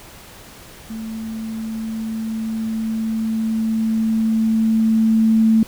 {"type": "tone with level ramp", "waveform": "sine", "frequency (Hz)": 222.1, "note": "A3", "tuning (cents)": 16, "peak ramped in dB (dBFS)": [-26, -10], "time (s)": [0.9, 5.63], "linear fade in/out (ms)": 2, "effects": ["pink hiss -41 dBFS RMS until 5.67 s"]}